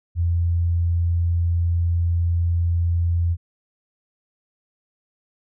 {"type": "tone", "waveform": "sine", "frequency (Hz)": 85.4, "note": "F2", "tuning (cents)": -38, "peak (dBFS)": -17, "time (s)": [0.15, 3.37], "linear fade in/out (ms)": 50, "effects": []}